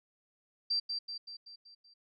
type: tone with echo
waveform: sine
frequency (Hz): 4699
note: D8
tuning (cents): 0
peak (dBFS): -28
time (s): 0.7-0.8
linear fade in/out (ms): 10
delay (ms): 190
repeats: 6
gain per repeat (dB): -5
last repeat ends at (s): 1.94
effects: none